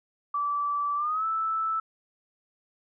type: tone with pitch glide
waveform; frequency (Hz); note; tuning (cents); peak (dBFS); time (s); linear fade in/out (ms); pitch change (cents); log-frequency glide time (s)
sine; 1159 to 1316; D6 to E6; -23 to -3; -25; 0.34-1.8; 5; +220; 0.96-1.25
effects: none